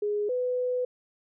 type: tone pair in turn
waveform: sine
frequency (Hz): 415.3 / 499.2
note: G#4 / B4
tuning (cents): 0 / +19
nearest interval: minor third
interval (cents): 319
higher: second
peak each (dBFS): -25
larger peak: neither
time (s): 0.02-0.29 / 0.29-0.85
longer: second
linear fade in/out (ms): 5
effects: none